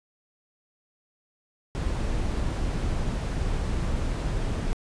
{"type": "noise", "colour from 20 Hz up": "brown", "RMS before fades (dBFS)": -27, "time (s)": [1.75, 4.73], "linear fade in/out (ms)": 0, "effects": ["resampled to 22050 Hz"]}